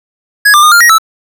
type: tone with pitch steps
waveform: square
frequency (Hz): 1669 / 1190 / 1224 / 1400 / 1890 / 1312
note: G#6 / D6 / D#6 / F6 / A#6 / E6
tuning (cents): +8 / +22 / -29 / +4 / +23 / -9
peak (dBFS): -3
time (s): 0.45-0.984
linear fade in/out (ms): 10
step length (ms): 89
effects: none